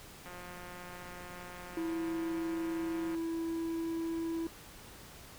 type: click train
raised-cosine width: 0.5 ms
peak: -33 dBFS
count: 515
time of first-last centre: 0.26-3.148 s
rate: 178 Hz
type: tone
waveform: triangle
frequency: 329.6 Hz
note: E4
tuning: in tune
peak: -31 dBFS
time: 1.77-4.47 s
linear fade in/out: 2 ms
effects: pink hiss -52 dBFS RMS until 5.38 s